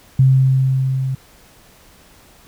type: tone with level ramp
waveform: sine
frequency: 132.2 Hz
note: C3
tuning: 18 cents sharp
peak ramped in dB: -7 to -18 dBFS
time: 0.19-1.15 s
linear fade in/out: 5 ms
effects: pink hiss -48 dBFS RMS until 2.47 s